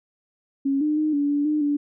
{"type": "tone with pitch steps", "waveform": "sine", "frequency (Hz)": [274.8, 302.2, 307.3, 287, 289, 302.7, 289.9], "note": ["C#4", "D4", "D#4", "D4", "D4", "D#4", "D4"], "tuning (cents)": [-15, 50, -21, -40, -28, -48, -22], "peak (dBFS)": -19, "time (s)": [0.65, 1.77], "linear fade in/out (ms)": 10, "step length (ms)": 160, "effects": []}